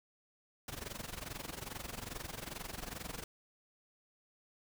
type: noise with amplitude modulation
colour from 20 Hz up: pink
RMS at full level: -41 dBFS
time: 0.68-3.24 s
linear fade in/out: 2 ms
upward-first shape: sine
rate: 22.4 Hz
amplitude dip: 85%
effects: none